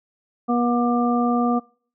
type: harmonic tone with a mistuned harmonic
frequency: 240.8 Hz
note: B3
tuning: 44 cents flat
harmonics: 1 / 2 / 3 / 5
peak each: -19 / -27 / -24 / -26 dBFS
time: 0.48-1.6 s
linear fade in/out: 20 ms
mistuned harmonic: 5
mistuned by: -24 cents
effects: noise-tail reverb RT60 0.5 s tail -26 dB re dry